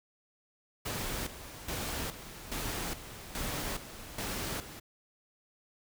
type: noise with tremolo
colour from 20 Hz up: pink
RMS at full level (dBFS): -36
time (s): 0.85-4.8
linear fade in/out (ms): 10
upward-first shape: square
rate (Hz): 1.2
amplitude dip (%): 70
effects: none